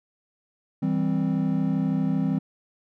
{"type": "chord", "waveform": "triangle", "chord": "C major", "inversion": "first", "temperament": "just", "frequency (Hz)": [163.52, 196.22, 261.6], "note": ["E3", "G3", "C4"], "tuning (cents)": [-14, 2, 0], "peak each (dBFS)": -24, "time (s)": [0.82, 2.39], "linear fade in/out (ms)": 10, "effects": []}